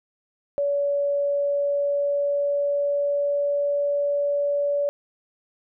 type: tone with pitch glide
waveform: sine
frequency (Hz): 569 to 573.3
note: C#5 to D5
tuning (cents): +45 to -42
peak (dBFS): -20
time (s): 0.58-4.89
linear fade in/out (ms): 0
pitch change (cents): +13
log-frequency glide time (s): 1.19-3.78
effects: none